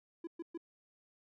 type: tone bursts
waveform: triangle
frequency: 335.5 Hz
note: E4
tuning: 31 cents sharp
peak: -37 dBFS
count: 3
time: 0.24-0.576 s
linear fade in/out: 5 ms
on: 32 ms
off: 120 ms
effects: none